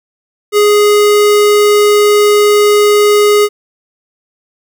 square tone, 415.3 Hz, G#4, in tune, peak -6 dBFS, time 0.52-3.49 s, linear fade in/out 50 ms, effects none

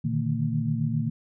sine tone cluster, 117.3 / 148.3 / 155.8 / 227.1 Hz, A#2 / D3 / D#3 / A#3, +11 / +17 / +3 / -45 cents, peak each -29 dBFS, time 0.04-1.1 s, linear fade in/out 10 ms, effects none

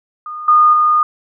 sine tone with level steps, 1224 Hz, D#6, 29 cents flat, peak -24 / -6 / -9 dBFS, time 0.26-1.03 s, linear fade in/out 2 ms, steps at 0.48 / 0.73 s, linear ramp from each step 5 ms, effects none

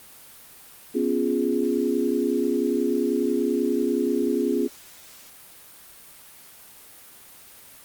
sine chord, C# dominant seventh, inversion third, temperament equal, 246.9 / 277.2 / 349.2 / 415.3 Hz, B3 / C#4 / E#4 / G#4, 0 / 0 / 0 / 0 cents, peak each -26 dBFS, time 0.94-4.68 s, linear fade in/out 20 ms, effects white hiss -47 dBFS RMS until 7.84 s + Opus 32 kbps

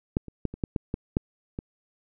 clicks, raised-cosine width 3 ms, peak -10 / -27 / -13 / -24 / -13 / -13 / -15 / -9 / -19 dBFS, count 9, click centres 0.169 / 0.283 / 0.453 / 0.54 / 0.638 / 0.762 / 0.941 / 1.169 / 1.589 s, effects none

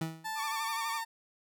30% pulse tone with exponential decay, 161.5 Hz, E3, 35 cents flat, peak -27 dBFS, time 0.01-0.35 s, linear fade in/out 5 ms, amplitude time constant 73 ms
30% pulse tone with pitch glide, 880 to 907.9 Hz, A5 to A#5, 0 to -46 cents, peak -32 dBFS, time 0.24-1.05 s, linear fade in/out 20 ms, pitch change +54 cents, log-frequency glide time 0.34-0.84 s
sawtooth tone with vibrato, 1156 Hz, D6, 28 cents flat, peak -32 dBFS, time 0.35-1.02 s, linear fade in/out 50 ms, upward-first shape sine, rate 12 Hz, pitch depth 70 cents each way
effects none

